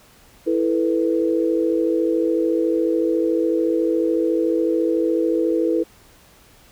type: chord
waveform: sine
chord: E suspended fourth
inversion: none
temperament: equal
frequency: 329.6 / 440 / 493.9 Hz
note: E4 / A4 / B4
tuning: 0 / 0 / 0 cents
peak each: -19 / -23 / -22 dBFS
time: 0.46-5.84 s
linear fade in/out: 20 ms
effects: pink hiss -51 dBFS RMS until 6.71 s